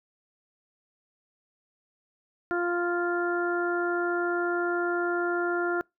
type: harmonic tone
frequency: 349.2 Hz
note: F4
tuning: in tune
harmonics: 1 / 2 / 3 / 4 / 5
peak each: -27 / -33 / -40 / -30 / -42 dBFS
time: 2.51-5.81 s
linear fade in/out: 0 ms
effects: noise-tail reverb RT60 0.2 s tail -26 dB re dry